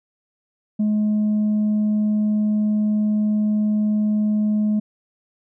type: tone with tanh clipping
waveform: sine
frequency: 211.6 Hz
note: G#3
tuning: 33 cents sharp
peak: -17 dBFS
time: 0.79-4.8 s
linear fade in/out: 10 ms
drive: 1 dB
effects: none